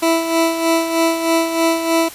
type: tone with tremolo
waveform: 20% pulse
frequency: 329.6 Hz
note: E4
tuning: in tune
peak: -7 dBFS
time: 0.02-2.09 s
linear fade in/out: 10 ms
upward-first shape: sine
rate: 3.2 Hz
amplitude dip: 60%
effects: white hiss -35 dBFS RMS until 2.14 s + resampled to 32000 Hz